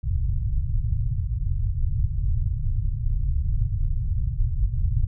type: low-pass noise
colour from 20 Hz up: pink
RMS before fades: -23 dBFS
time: 0.03-5.07 s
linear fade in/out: 10 ms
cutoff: 130 Hz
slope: 48 dB/octave
effects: none